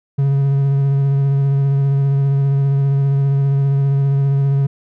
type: tone with vibrato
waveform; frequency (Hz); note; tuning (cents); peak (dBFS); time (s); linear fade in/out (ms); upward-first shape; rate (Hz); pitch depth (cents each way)
triangle; 138.5; C#3; -1; -10; 0.18-4.67; 10; triangle; 15; 22
effects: none